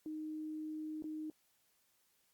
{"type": "tone with dropouts", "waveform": "sine", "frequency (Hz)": 310, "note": "D#4", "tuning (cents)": -6, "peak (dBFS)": -40, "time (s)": [0.06, 1.3], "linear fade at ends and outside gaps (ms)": 1, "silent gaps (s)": [1.023, 1.041], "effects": ["white hiss -75 dBFS RMS until 2.33 s", "Opus 48 kbps"]}